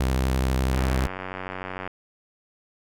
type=tone with vibrato; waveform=sawtooth; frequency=65 Hz; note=C2; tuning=11 cents flat; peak=-17 dBFS; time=0-1.07 s; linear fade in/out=5 ms; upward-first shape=square; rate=12 Hz; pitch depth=27 cents each way
type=click train; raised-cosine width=0.5 ms; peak=-17 dBFS; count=107; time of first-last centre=0.74-1.876 s; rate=93.3 Hz
effects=none